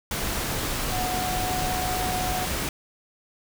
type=tone in noise; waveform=sine; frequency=734 Hz; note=F#5; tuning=14 cents flat; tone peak=-28 dBFS; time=0.92-2.45 s; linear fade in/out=2 ms; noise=pink; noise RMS=-28 dBFS; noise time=0.11-2.69 s; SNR=-3 dB; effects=none